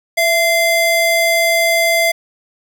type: ring-modulated tone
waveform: square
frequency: 1371 Hz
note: F6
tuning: 32 cents flat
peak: -9 dBFS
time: 0.17-2.12 s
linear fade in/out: 10 ms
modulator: 705 Hz
effects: none